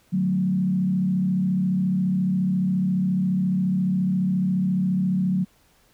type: tone with frequency modulation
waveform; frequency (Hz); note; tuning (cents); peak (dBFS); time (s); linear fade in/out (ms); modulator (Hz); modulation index
sine; 185.5; F#3; +5; -19; 0.12-5.45; 20; 34.4; 0.68
effects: pink hiss -60 dBFS RMS until 5.93 s